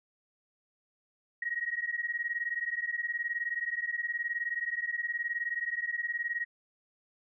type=beating tone pair; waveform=sine; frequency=1883 / 1902 Hz; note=A#6 / A#6; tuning=+17 / +34 cents; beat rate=19 Hz; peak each=-34 / -34 dBFS; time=1.42-6.45 s; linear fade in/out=5 ms; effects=none